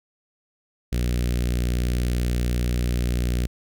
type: tone with notch filter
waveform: sawtooth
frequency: 60.6 Hz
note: B1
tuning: 32 cents flat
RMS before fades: -23 dBFS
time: 0.92-3.47 s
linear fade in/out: 10 ms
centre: 940 Hz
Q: 0.52
effects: none